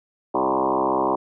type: tone with frequency modulation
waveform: sine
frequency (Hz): 669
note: E5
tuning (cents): +25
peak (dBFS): -18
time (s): 0.34-1.16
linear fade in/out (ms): 10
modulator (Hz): 65.6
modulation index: 6
effects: none